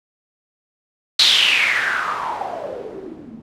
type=noise with low-pass filter sweep; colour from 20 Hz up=blue; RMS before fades=-20 dBFS; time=1.19-3.42 s; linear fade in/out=5 ms; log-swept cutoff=4100 to 210 Hz; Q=5.8; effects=none